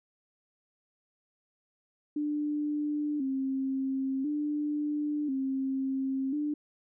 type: tone with vibrato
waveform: sine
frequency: 281.6 Hz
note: C#4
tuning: 27 cents sharp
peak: -28 dBFS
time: 2.16-6.54 s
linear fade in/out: 5 ms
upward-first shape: square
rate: 0.48 Hz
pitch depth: 91 cents each way
effects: none